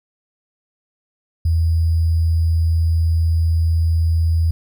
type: tone with sample-and-hold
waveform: sine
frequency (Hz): 82.1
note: E2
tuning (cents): -6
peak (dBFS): -13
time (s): 1.45-4.51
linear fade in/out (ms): 5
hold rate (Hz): 4900
effects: none